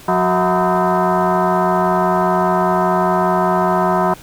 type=tone with frequency modulation; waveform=sine; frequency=180 Hz; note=F#3; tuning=47 cents flat; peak=-12 dBFS; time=0.08-4.14 s; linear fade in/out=5 ms; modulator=275 Hz; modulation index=3.9; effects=pink hiss -40 dBFS RMS until 4.22 s